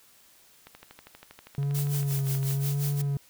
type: click train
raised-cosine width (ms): 0.3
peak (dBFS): -29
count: 24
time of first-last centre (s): 0.67-2.51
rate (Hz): 12.5
type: tone with vibrato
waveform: triangle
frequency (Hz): 139.5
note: C#3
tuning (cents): +11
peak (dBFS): -23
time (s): 1.58-3.17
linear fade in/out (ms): 2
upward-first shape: sine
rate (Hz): 0.95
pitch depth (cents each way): 43
type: noise with tremolo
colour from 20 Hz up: blue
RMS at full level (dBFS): -34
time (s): 1.74-3.02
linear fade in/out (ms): 10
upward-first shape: sine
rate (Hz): 5.6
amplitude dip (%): 80
effects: white hiss -58 dBFS RMS until 3.29 s